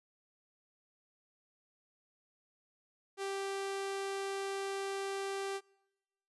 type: tone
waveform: sawtooth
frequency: 392 Hz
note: G4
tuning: in tune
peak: -32 dBFS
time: 3.17-5.61 s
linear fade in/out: 50 ms
effects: noise-tail reverb RT60 1.0 s tail -26 dB re dry + resampled to 24000 Hz